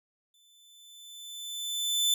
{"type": "tone with exponential growth", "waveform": "sawtooth", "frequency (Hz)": 3520, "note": "A7", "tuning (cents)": 0, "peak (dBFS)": -19, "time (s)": [0.34, 2.14], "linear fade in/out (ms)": 2, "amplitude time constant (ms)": 390, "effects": []}